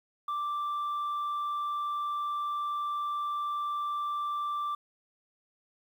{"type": "tone", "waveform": "sine", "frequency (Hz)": 1174.7, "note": "D6", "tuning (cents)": 0, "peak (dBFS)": -27, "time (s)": [0.28, 4.75], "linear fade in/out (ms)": 5, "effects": ["tanh soft clip ceiling -29 dBFS", "10-bit"]}